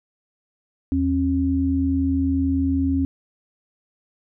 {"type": "tone pair together", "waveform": "sine", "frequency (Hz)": [80.54, 270.9], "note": ["E2", "C#4"], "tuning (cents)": [-40, -40], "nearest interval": "octave + major sixth", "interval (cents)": 2100, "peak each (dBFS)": [-23, -19], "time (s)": [0.92, 3.05], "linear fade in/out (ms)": 0, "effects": []}